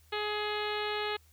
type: harmonic tone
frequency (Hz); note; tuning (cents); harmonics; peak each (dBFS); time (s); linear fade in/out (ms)
420; G#4; +19; 1 / 2 / 3 / 4 / 5 / 6 / 7 / 8 / 9 / 10; -35 / -38 / -40 / -41 / -42 / -43 / -43 / -44 / -45 / -45; 0.12-1.17; 10
effects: added 78 Hz sine -60 dBFS peak until 1.32 s + white hiss -66 dBFS RMS until 1.32 s